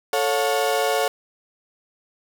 35% pulse chord, A augmented, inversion none, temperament equal with one note detuned, 440 / 554.4 / 716.4 Hz, A4 / C#5 / E#5, 0 / 0 / +44 cents, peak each -22 dBFS, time 0.13-1.08 s, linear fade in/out 2 ms, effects 8-bit

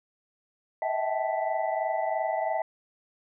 sine tone cluster, 635 / 658 / 770 / 868 / 1983 Hz, D#5 / E5 / G5 / A5 / B6, +35 / -3 / -31 / -24 / +7 cents, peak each -31 / -32 / -31 / -32 / -40 dBFS, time 0.82-2.62 s, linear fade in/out 2 ms, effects none

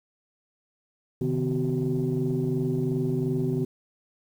sine tone cluster, 133.3 / 156.1 / 252.7 / 378.5 Hz, C3 / D#3 / B3 / F#4, +33 / +6 / +40 / +39 cents, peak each -28 dBFS, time 1.21-3.65 s, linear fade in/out 5 ms, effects tanh soft clip ceiling -17 dBFS + 9-bit

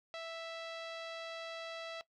sawtooth tone with low-pass filter, 659.3 Hz, E5, in tune, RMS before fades -44 dBFS, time 0.14-2.01 s, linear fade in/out 0 ms, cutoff 4000 Hz, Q 2, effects noise-tail reverb RT60 0.1 s tail -18 dB re dry

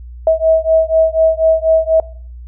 sine beating tone pair, 642 / 646.1 Hz, E5 / E5, -46 / -35 cents, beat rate 4.1 Hz, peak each -12 dBFS, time 0.27-2 s, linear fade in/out 2 ms, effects noise-tail reverb RT60 0.5 s tail -21 dB re dry + added 60 Hz sine -29 dBFS peak until 2.47 s

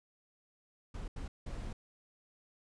brown noise bursts at uneven times, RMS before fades -41 dBFS, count 3, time 0.94-1.08 / 1.16-1.28 / 1.46-1.73 s, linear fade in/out 5 ms, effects resampled to 22050 Hz

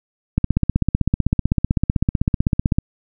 click train, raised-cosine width 5 ms, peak -3 dBFS, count 39, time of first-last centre 0.38-2.785 s, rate 15.8 Hz, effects none

